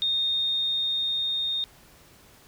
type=tone with level ramp; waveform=sine; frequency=3680 Hz; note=A#7; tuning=23 cents flat; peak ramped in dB=-22 to -25 dBFS; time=0.02-1.64 s; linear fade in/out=0 ms; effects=pink hiss -54 dBFS RMS until 2.47 s